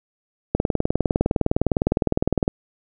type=click train; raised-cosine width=2 ms; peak=-4 dBFS; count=39; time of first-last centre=0.55-2.479 s; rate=19.7 Hz; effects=none